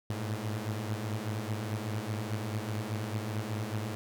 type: tone cluster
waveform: sawtooth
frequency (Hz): 102.7 / 107.6 / 116.1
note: G#2 / A2 / A#2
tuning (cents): -19 / -38 / -7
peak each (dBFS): -35 / -31 / -36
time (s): 0.1-3.95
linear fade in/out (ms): 0
effects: none